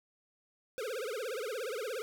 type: tone with vibrato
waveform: square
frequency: 471 Hz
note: A#4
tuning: 18 cents sharp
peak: -36 dBFS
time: 0.78-2.02 s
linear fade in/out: 0 ms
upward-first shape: triangle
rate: 17 Hz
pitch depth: 280 cents each way
effects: none